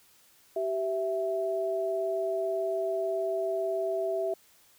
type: tone pair together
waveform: sine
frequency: 386.3 / 659.3 Hz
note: G4 / E5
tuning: -25 / 0 cents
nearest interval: major sixth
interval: 925 cents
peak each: -31 / -29 dBFS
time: 0.56-4.34 s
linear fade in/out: 5 ms
effects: white hiss -61 dBFS RMS until 4.78 s